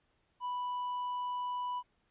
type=tone; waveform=triangle; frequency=988 Hz; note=B5; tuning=in tune; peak=-32 dBFS; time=0.4-1.83 s; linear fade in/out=50 ms; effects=pink hiss -75 dBFS RMS until 2.1 s + resampled to 8000 Hz